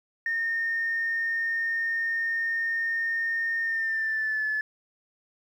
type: tone with pitch glide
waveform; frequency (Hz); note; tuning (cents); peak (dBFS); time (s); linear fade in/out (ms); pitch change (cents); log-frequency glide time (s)
sine; 1830 to 1728.3; A#6 to A6; -32 to -31; -24; 0.26-4.61; 2; -99; 3.62-4.46
effects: tanh soft clip ceiling -20 dBFS + 10-bit